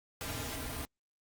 pink noise with comb filter, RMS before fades -39 dBFS, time 0.21-0.85 s, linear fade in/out 0 ms, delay 5.4 ms, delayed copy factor -0.85, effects Opus 48 kbps

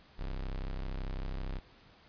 40% pulse tone, 32.7 Hz, C1, in tune, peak -34 dBFS, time 0.18-1.6 s, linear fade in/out 20 ms, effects pink hiss -60 dBFS RMS until 2.08 s + resampled to 11025 Hz

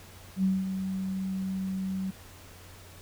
sine tone with ADSR envelope, 190 Hz, F#3, 46 cents sharp, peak -21 dBFS, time 0.36-2.11 s, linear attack 77 ms, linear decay 200 ms, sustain -8 dB, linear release 11 ms, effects added 91 Hz sine -51 dBFS peak until 3.01 s + pink hiss -51 dBFS RMS until 3.01 s

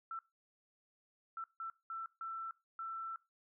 sine tone bursts at uneven times, 1336 Hz, E6, 23 cents sharp, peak -40 dBFS, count 6, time 0.11-0.19 / 1.37-1.44 / 1.6-1.7 / 1.9-2.06 / 2.21-2.51 / 2.79-3.16 s, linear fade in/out 2 ms, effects noise-tail reverb RT60 0.2 s tail -18 dB re dry

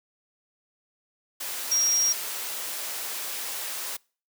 sine tone in noise, 5630 Hz, F8, 13 cents sharp, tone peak -20 dBFS, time 1.71-2.13 s, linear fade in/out 10 ms, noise white, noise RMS -33 dBFS, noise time 1.4-3.97 s, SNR +10 dB, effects noise-tail reverb RT60 0.4 s tail -26 dB re dry + high-pass 400 Hz 12 dB/octave

